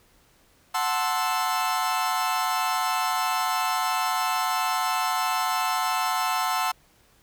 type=chord; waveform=40% pulse; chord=F# half-diminished seventh; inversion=none; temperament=equal; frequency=740 / 880 / 1046.5 / 1318.5 Hz; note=F#5 / A5 / C6 / E6; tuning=0 / 0 / 0 / 0 cents; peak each=-28 dBFS; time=0.74-6.72 s; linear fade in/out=10 ms; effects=pink hiss -60 dBFS RMS until 7.22 s